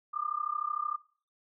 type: tone with amplitude modulation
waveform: sine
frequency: 1202 Hz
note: D6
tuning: 40 cents sharp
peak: -27 dBFS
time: 0.13-0.97 s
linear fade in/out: 20 ms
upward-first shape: sine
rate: 33.2 Hz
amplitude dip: 95%
effects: noise-tail reverb RT60 0.4 s tail -19 dB re dry